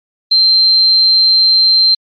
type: tone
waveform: sine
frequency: 4136 Hz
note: C8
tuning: 21 cents flat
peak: -4 dBFS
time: 0.31-1.95 s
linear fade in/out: 10 ms
effects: tanh soft clip ceiling -4 dBFS + MP3 48 kbps